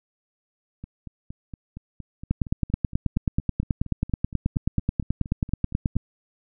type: two click trains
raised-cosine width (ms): 5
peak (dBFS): -9 / -24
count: 35 / 23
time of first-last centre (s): 2.31-5.966 / 0.84-5.956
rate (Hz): 9.3 / 4.3
effects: none